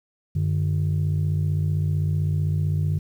sine tone pair together, 94.75 / 150.4 Hz, F#2 / D3, +42 / +42 cents, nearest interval minor sixth, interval 800 cents, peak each -21 dBFS, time 0.35-2.99 s, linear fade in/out 10 ms, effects tanh soft clip ceiling -16 dBFS + 9-bit

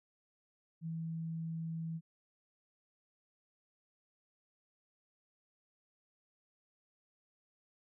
sine tone, 163.3 Hz, E3, 16 cents flat, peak -37 dBFS, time 0.81-2.01 s, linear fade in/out 50 ms, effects none

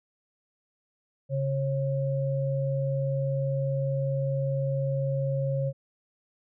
sine tone pair together, 137.8 / 542.5 Hz, C#3 / C#5, -10 / -37 cents, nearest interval 2 octaves, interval 2373 cents, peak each -26 / -30 dBFS, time 1.29-5.73 s, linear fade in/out 50 ms, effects none

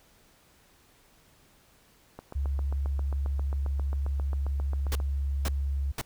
click train, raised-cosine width 1 ms, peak -26 dBFS, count 22, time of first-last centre 2.19-5.001 s, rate 7.47 Hz
sine tone, 69.3 Hz, C#2, in tune, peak -26 dBFS, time 2.35-5.92 s, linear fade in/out 10 ms
pink noise bursts, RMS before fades -32 dBFS, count 3, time 4.92-6.013 s, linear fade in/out 0 ms, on 31 ms, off 500 ms
effects pink hiss -61 dBFS RMS until 6.05 s

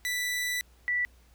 sawtooth / sine tone pair in turn, 1975.5 / 1963 Hz, B6 / B6, 0 / -11 cents, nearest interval unison, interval 11 cents, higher first, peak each -25 dBFS, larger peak neither, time 0.05-0.61 / 0.88-1.05 s, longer first, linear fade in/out 0 ms, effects added 60 Hz sine -57 dBFS peak until 1.34 s + pink hiss -64 dBFS RMS until 1.34 s

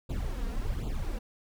brown noise with flanger, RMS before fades -32 dBFS, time 0.09-1.19 s, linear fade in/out 10 ms, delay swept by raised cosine 0.26 to 4.36 ms, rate 1.3 Hz, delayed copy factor +1, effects none

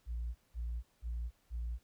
sine tone bursts, 58.27 Hz, A#1, in tune, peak -34 dBFS, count 4, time 0.06-1.79 s, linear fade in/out 50 ms, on 290 ms, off 190 ms, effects tanh soft clip ceiling -33 dBFS + pink hiss -73 dBFS RMS until 1.83 s

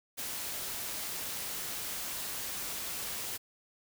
white noise, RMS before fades -38 dBFS, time 0.17-3.38 s, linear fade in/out 20 ms, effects none

